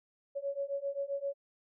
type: beating tone pair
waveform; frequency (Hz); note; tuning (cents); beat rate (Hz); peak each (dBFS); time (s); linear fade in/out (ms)
sine; 554.4 / 562; C#5 / C#5; 0 / +24; 7.6; -37 / -36; 0.35-1.34; 20
effects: none